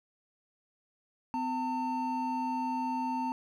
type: tone pair together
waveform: triangle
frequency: 254.8 / 900 Hz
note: C4 / A5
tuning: -46 / +39 cents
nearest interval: octave + minor seventh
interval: 2185 cents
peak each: -32 / -30 dBFS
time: 1.34-3.32 s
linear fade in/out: 0 ms
effects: none